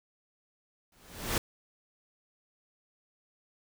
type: noise with exponential growth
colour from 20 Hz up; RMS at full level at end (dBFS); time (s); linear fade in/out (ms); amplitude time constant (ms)
pink; -27; 0.92-1.38; 2; 100
effects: none